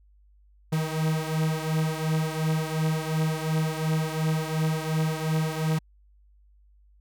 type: beating tone pair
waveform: 45% pulse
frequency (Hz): 156.9 / 159.7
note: D#3 / D#3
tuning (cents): +15 / +45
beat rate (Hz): 2.8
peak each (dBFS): -26 / -29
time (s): 0.72-5.79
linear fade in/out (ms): 10
effects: added 50 Hz sine -55 dBFS peak until 7 s